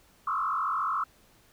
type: tone with frequency modulation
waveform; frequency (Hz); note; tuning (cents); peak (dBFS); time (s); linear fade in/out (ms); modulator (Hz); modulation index
sine; 1205; D6; +44; -26; 0.27-1.04; 5; 47.1; 3.3
effects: pink hiss -61 dBFS RMS until 1.52 s